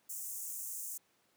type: high-pass noise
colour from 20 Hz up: pink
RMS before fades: -42 dBFS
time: 0.09-0.98 s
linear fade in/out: 10 ms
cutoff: 6600 Hz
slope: 48 dB/octave
effects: pink hiss -72 dBFS RMS until 1.36 s + high-pass 200 Hz 12 dB/octave